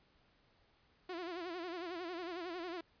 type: tone with vibrato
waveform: sawtooth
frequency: 349.2 Hz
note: F4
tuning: in tune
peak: -37 dBFS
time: 1.09-2.81 s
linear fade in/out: 5 ms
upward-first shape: sine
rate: 11 Hz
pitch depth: 110 cents each way
effects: pink hiss -71 dBFS RMS until 3 s + resampled to 11025 Hz